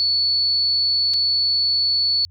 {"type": "tone with dropouts", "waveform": "sine", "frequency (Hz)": 4435, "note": "C#8", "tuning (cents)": 0, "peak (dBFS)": -16, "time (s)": [0, 2.25], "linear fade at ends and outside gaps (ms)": 0, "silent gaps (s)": [1.136, 1.14], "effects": ["added 87 Hz sine -44 dBFS peak until 2.3 s"]}